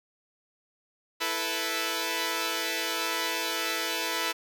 5% pulse chord, E suspended fourth, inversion none, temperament equal, 329.6 / 440 / 493.9 Hz, E4 / A4 / B4, 0 / 0 / 0 cents, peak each -21 dBFS, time 1.2-4.33 s, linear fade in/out 20 ms, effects none

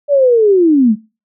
sine linear sweep, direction down, 587.3 to 199.3 Hz, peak -6 dBFS, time 0.08-0.96 s, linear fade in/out 50 ms, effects noise-tail reverb RT60 0.3 s tail -22 dB re dry

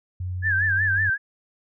sine tone with pitch glide, 90.9 to 95.53 Hz, F#2 to G2, -30 to -44 cents, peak -26 dBFS, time 0.2-1.1 s, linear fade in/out 5 ms, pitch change +86 cents, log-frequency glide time 0.38-0.85 s
sine tone with vibrato, 1661.2 Hz, G#6, in tune, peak -19 dBFS, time 0.42-1.18 s, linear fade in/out 50 ms, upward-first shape sine, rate 5.4 Hz, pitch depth 120 cents each way
effects none

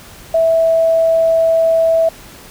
sine tone, 655 Hz, E5, 11 cents flat, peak -9 dBFS, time 0.34-2.09 s, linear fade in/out 5 ms, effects pink hiss -38 dBFS RMS until 2.5 s

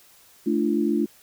sine chord, D minor, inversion second, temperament equal with one note detuned, 220 / 293.7 / 342 Hz, A3 / D4 / F4, 0 / 0 / -36 cents, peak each -24 dBFS, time 0.46-1.06 s, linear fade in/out 10 ms, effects white hiss -54 dBFS RMS until 1.22 s

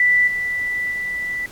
sine tone with level steps, 1975.5 Hz, B6, in tune, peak -12 / -20 / -22 dBFS, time 0-1.46 s, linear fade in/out 2 ms, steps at 0.27 / 0.91 s, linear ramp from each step 10 ms, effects pink hiss -43 dBFS RMS until 1.51 s + AAC 64 kbps

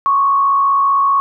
sine tone with frequency modulation, 1108.7 Hz, C#6, in tune, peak -10 dBFS, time 0.06-1.2 s, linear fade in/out 0 ms, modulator 55.3 Hz, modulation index 0.48, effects none

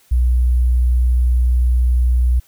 sine tone with sample-and-hold, 61.4 Hz, B1, 9 cents flat, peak -11 dBFS, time 0.11-2.4 s, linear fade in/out 10 ms, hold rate 11025 Hz, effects white hiss -54 dBFS RMS until 2.47 s

